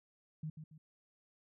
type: tone with echo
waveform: sine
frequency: 155.56 Hz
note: D#3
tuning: in tune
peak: -38 dBFS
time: 0.43-0.5 s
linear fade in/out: 5 ms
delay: 140 ms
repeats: 2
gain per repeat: -8 dB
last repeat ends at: 0.78 s
effects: none